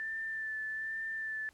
sine tone with vibrato, 1767 Hz, A6, 7 cents sharp, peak -35 dBFS, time 0-1.49 s, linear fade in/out 0 ms, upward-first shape sine, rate 1.2 Hz, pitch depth 20 cents each way, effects pink hiss -66 dBFS RMS until 1.53 s + low-pass 12000 Hz 12 dB/octave

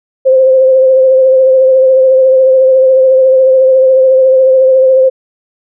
sine tone with vibrato, 523.3 Hz, C5, in tune, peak -3 dBFS, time 0.25-5.1 s, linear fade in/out 20 ms, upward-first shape triangle, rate 14 Hz, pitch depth 31 cents each way, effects none

